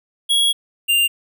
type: tone pair in turn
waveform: square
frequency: 3322 / 2793 Hz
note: G#7 / F7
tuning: 0 / -1 cents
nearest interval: minor third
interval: 301 cents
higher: first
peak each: -14 dBFS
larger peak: neither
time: 0.29-0.53 / 0.88-1.08 s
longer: first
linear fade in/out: 20 ms
effects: none